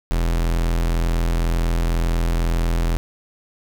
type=tone; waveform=45% pulse; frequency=42.03 Hz; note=E1; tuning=34 cents sharp; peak=-17 dBFS; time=0.11-2.97 s; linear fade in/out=0 ms; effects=none